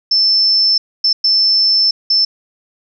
sine tone bursts at uneven times, 5300 Hz, E8, 9 cents sharp, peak -9 dBFS, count 4, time 0.11-0.78 / 1.04-1.13 / 1.24-1.91 / 2.1-2.25 s, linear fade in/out 5 ms, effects none

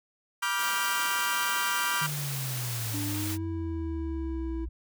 30% pulse chord, G dominant seventh, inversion first, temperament equal with one note detuned, 970.8 / 1174.7 / 1396.9 / 1568 Hz, B5 / D6 / F6 / G6, -30 / 0 / 0 / 0 cents, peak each -30 dBFS, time 0.42-2.07 s, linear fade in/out 10 ms
white high-pass noise, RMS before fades -36 dBFS, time 0.56-3.38 s, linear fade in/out 50 ms, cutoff 170 Hz, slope 24 dB/octave
sine exponential sweep, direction down, 154.2 to 58.27 Hz, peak -32 dBFS, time 2.01-4.69 s, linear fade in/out 10 ms
triangle tone with pitch glide, 293.7 to 327.8 Hz, D4 to E4, 0 to -10 cents, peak -31 dBFS, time 2.93-4.66 s, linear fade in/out 20 ms, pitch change +190 cents, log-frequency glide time 3.04-3.43 s
effects none

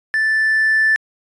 triangle tone with level ramp, 1760 Hz, A6, in tune, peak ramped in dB -12 to -8 dBFS, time 0.14-0.96 s, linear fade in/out 0 ms, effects tanh soft clip ceiling -8 dBFS + resampled to 22050 Hz

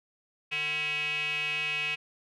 square tone with band-pass filter, 150.2 Hz, D3, 39 cents sharp, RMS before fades -31 dBFS, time 0.51-1.96 s, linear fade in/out 20 ms, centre 2600 Hz, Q 9.8, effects none

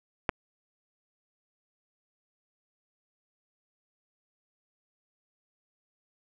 clicks, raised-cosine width 0.5 ms, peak -9 / -29 dBFS, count 2, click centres 0.292 / 0.295 s, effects none

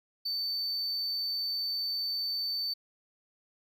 triangle tone, 4545 Hz, C#8, 42 cents sharp, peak -29 dBFS, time 0.25-2.74 s, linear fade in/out 10 ms, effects none

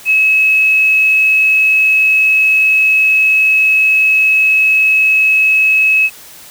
sine tone with quantisation, 2575 Hz, E7, 41 cents flat, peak -7 dBFS, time 0.05-6.1 s, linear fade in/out 50 ms, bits 6, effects white hiss -36 dBFS RMS until 6.5 s

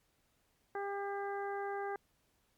harmonic tone, 400 Hz, G4, 35 cents sharp, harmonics 1 / 2 / 3 / 4 / 5, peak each -39 / -40 / -47 / -46 / -53 dBFS, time 0.75-1.96 s, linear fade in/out 2 ms, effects pink hiss -75 dBFS RMS until 2.57 s + MP3 96 kbps

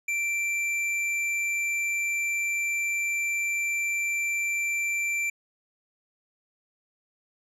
triangle tone with tanh clipping, 2349 Hz, D7, in tune, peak -27 dBFS, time 0.08-5.3 s, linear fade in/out 5 ms, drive 17 dB, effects low-pass 11000 Hz 12 dB/octave

